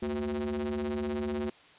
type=ring-modulated tone; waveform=square; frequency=72 Hz; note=D2; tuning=34 cents flat; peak=-28 dBFS; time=0.02-1.5 s; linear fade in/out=5 ms; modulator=296 Hz; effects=white hiss -56 dBFS RMS until 1.78 s + resampled to 8000 Hz